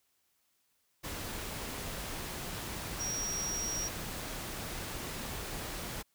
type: tone in noise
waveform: sine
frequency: 5670 Hz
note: F8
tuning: 25 cents sharp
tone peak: -34 dBFS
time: 2.99-3.89 s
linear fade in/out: 20 ms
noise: pink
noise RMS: -40 dBFS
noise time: 1.03-6.03 s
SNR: +3 dB
effects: white hiss -75 dBFS RMS until 6.14 s